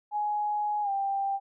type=tone with pitch glide; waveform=sine; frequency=836 to 789.1 Hz; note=G#5 to G5; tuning=+11 to +11 cents; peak=-26 dBFS; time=0.11-1.4 s; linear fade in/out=50 ms; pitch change=-100 cents; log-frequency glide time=0.82-0.9 s; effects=none